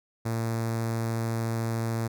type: tone with notch filter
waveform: sawtooth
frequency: 114.2 Hz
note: A#2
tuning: 35 cents flat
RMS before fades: -29 dBFS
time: 0.25-2.08 s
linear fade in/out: 10 ms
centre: 3000 Hz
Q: 1.2
effects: none